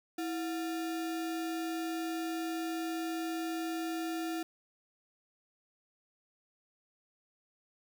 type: tone with sample-and-hold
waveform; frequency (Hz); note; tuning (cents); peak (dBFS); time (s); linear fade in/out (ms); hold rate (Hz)
sine; 327.4; E4; -12; -33; 0.18-4.43; 5; 1050
effects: none